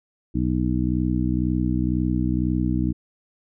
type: harmonic tone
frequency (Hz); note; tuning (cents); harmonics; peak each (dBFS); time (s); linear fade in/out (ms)
62; B1; +7; 1 / 2 / 3 / 4 / 5; -26 / -26 / -26 / -26 / -26; 0.34-2.93; 20
effects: none

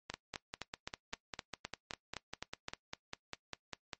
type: two click trains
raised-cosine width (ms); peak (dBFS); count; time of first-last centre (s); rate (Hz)
0.2; -22 / -21; 20 / 11; 0.14-3.932 / 0.1-2.684; 5.01 / 3.87
effects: noise-tail reverb RT60 0.1 s tail -20 dB re dry + MP3 32 kbps

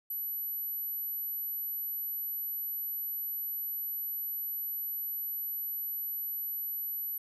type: tone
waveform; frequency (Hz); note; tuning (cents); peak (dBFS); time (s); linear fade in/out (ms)
sine; 11840; F#9; 0; -33; 0.1-7.18; 5
effects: none

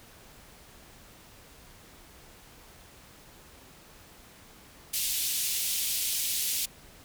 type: band-pass noise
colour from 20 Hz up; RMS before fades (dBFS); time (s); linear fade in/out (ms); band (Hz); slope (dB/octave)
white; -30; 4.93-6.66; 10; 2600 to 16000; 24
effects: pink hiss -53 dBFS RMS until 7.04 s

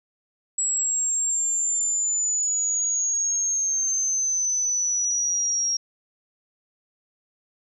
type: exponential sweep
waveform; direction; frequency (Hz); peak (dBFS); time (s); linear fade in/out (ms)
sine; down; 7760 to 5600; -21; 0.58-5.77; 5
effects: none

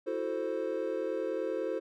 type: chord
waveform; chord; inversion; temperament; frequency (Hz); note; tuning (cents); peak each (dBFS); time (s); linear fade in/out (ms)
triangle; F# half-diminished seventh; third; equal; 329.6 / 370 / 440 / 523.3; E4 / F#4 / A4 / C5; 0 / 0 / 0 / 0; -36 / -36 / -34 / -33; 0.06-1.8; 20
effects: none

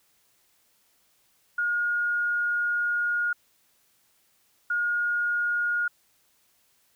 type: tone bursts at uneven times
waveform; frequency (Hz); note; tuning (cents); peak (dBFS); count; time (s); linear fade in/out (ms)
sine; 1431; F6; +42; -23; 2; 1.58-3.33 / 4.7-5.88; 5
effects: white hiss -66 dBFS RMS until 6.95 s

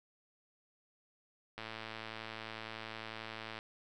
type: click train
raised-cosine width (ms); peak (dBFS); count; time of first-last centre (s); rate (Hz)
0.3; -27; 224; 1.58-3.589; 111
effects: none

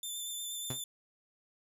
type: tone with vibrato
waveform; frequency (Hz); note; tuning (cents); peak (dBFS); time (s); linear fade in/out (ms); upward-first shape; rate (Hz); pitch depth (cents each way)
15% pulse; 3546; A7; +13; -31; 0.03-0.84; 2; triangle; 8.4; 23
type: tone with exponential decay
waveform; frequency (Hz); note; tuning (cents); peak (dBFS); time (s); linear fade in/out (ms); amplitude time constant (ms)
sawtooth; 128.6; C3; -30; -31; 0.7-0.81; 5; 23
effects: none

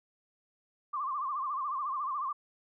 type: tone with vibrato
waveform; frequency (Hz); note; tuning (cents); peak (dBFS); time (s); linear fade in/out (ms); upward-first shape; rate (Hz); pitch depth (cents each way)
sine; 1119; C#6; +16; -31; 0.93-2.33; 10; sine; 14; 130
effects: none

